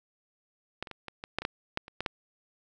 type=clicks; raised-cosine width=0.3 ms; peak=-17 / -27 / -24 / -23 / -22 / -12 / -21 / -12 / -13 / -29 / -16 / -13 dBFS; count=12; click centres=0.826 / 0.872 / 0.913 / 1.083 / 1.239 / 1.386 / 1.42 / 1.451 / 1.774 / 1.881 / 2.006 / 2.062 s; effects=none